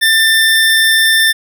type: tone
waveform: 25% pulse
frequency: 1786 Hz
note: A6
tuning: 25 cents sharp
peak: -4 dBFS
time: 0.01-1.33 s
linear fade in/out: 20 ms
effects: none